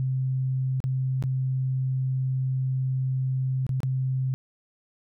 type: tone with dropouts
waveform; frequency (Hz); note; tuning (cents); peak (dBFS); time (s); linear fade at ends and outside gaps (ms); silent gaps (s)
sine; 130.81; C3; 0; -23; 0-4.34; 0; 0.803-0.84 / 1.225-1.238 / 3.666-3.692 / 3.804-3.832
effects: none